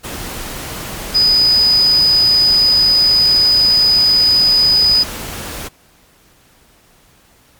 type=tone in noise; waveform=sine; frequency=4978 Hz; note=D#8; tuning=in tune; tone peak=-8 dBFS; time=1.14-5.04 s; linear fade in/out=20 ms; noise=pink; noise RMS=-26 dBFS; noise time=0.03-5.69 s; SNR=+15 dB; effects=pink hiss -50 dBFS RMS until 7.59 s + MP3 96 kbps